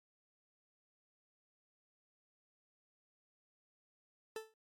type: tone with exponential decay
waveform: 40% pulse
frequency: 440 Hz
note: A4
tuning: in tune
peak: -37 dBFS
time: 4.36-4.54 s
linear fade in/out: 2 ms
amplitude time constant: 39 ms
effects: MP3 64 kbps